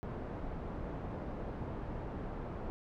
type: low-pass noise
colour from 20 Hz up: pink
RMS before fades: -41 dBFS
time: 0.03-2.7 s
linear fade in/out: 0 ms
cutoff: 860 Hz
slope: 12 dB/octave
effects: none